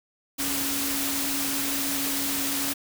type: tone in noise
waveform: sine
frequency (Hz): 277.9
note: C#4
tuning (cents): +4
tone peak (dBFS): -32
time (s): 0.38-2.74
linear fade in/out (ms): 20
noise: white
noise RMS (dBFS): -28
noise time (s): 0.38-2.74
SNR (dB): -7
effects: none